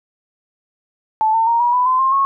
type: tone with pitch steps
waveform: sine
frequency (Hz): 873 / 901.7 / 931.3 / 962 / 993.6 / 1026.3 / 1060 / 1094.8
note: A5 / A5 / A#5 / B5 / B5 / C6 / C6 / C#6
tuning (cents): -14 / +42 / -2 / -46 / +10 / -34 / +22 / -22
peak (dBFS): -12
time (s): 1.21-2.25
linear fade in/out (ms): 0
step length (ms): 130
effects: none